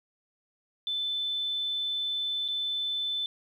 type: tone with dropouts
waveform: sine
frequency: 3520 Hz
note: A7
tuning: in tune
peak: -28 dBFS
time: 0.87-3.26 s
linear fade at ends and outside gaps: 1 ms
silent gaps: 2.48-2.485 s
effects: 10-bit